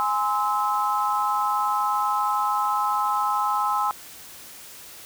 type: chord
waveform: sine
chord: Ab augmented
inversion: none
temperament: just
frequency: 830.6 / 1038.3 / 1297.8 Hz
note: Ab5 / C6 / E6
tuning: 0 / -14 / -27 cents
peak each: -25 dBFS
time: 0-3.91 s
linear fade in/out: 0 ms
effects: white hiss -43 dBFS RMS until 5.05 s